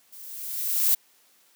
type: noise with level ramp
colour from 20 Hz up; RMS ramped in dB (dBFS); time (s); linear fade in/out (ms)
violet; -45 to -19; 0.12-0.95; 10
effects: white hiss -61 dBFS RMS until 1.55 s + high-pass 200 Hz 12 dB/octave